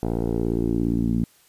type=tone with low-pass filter sweep; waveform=10% pulse; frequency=57.4 Hz; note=A#1; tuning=26 cents flat; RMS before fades=-23 dBFS; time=0.03-1.24 s; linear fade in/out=0 ms; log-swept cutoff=600 to 220 Hz; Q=2.8; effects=white hiss -57 dBFS RMS until 1.48 s + resampled to 32000 Hz